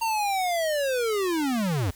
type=linear sweep; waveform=square; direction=down; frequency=923 to 80 Hz; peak=-24 dBFS; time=0.01-1.91 s; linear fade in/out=10 ms; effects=added 50 Hz sine -57 dBFS peak until 1.95 s + white hiss -52 dBFS RMS until 1.95 s